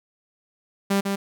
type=tone with echo; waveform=sawtooth; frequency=197.8 Hz; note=G3; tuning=16 cents sharp; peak=-15 dBFS; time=0.9-1.01 s; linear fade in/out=10 ms; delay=150 ms; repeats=1; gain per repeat=-4 dB; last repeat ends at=1.16 s; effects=none